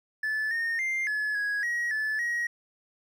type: tone with pitch steps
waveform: triangle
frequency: 1739 / 1838 / 2099 / 1709 / 1662 / 1900 / 1736 / 1896 Hz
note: A6 / A#6 / C7 / G#6 / G#6 / A#6 / A6 / A#6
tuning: -21 / -25 / +5 / +49 / +1 / +33 / -24 / +29 cents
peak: -24 dBFS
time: 0.23-2.47 s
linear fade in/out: 5 ms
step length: 280 ms
effects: tanh soft clip ceiling -20 dBFS